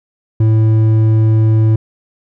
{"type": "tone with hard clipping", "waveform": "sine", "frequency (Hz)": 110, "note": "A2", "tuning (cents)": 0, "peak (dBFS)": -9, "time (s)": [0.4, 1.76], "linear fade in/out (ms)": 5, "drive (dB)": 6, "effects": []}